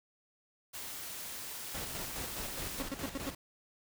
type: noise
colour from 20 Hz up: white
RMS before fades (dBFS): -43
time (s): 0.73-2.83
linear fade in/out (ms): 20
type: noise with tremolo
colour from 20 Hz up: pink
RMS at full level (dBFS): -41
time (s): 1.74-3.35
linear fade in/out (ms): 5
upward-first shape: square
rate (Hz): 4.8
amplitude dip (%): 50
type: tone bursts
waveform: 35% pulse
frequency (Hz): 274.6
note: C#4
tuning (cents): -16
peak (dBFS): -33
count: 5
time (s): 2.8-3.292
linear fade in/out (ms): 0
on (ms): 24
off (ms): 93
effects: none